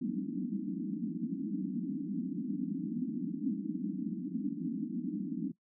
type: band-pass noise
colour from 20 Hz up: white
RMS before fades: -36 dBFS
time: 0.01-5.52 s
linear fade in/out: 10 ms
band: 170 to 310 Hz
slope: 96 dB/octave
effects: noise-tail reverb RT60 0.1 s tail -18 dB re dry